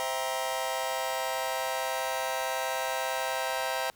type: chord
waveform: sawtooth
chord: C dominant seventh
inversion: none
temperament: just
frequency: 523.3 / 654.1 / 784.9 / 941.9 Hz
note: C5 / E5 / G5 / Bb5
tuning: 0 / -14 / +2 / +18 cents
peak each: -31 dBFS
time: 0-3.9 s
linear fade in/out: 0 ms
effects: pink hiss -61 dBFS RMS until 3.95 s